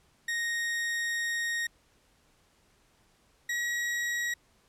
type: tone pair in turn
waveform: 40% pulse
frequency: 1864.7 / 1908.3 Hz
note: A#6 / A#6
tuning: 0 / +40 cents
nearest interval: unison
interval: 40 cents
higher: second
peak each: -28 dBFS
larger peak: neither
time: 0.28-1.67 / 3.49-4.34 s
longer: first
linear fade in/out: 5 ms
effects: pink hiss -66 dBFS RMS until 4.68 s + low-pass 11000 Hz 12 dB/octave